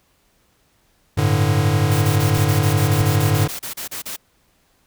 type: chord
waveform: square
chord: G suspended second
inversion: none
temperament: equal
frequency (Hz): 98 / 110 / 146.83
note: G2 / A2 / D3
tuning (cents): 0 / 0 / 0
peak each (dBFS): -20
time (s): 1.17-3.48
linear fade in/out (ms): 10
type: noise bursts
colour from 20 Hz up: white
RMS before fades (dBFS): -29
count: 16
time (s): 1.91-4.165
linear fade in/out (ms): 10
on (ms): 110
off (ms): 33
type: clicks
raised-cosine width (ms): 5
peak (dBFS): -17 / -16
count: 2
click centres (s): 2.38 / 3.008
effects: pink hiss -61 dBFS RMS until 4.86 s